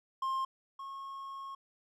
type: tone pair in turn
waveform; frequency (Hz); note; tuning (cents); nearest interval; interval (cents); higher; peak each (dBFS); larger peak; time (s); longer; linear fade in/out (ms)
triangle; 1061 / 1088.9; C6 / C#6; +24 / -31; unison; 45; second; -29 / -39; first; 0.22-0.45 / 0.79-1.55; second; 5
effects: none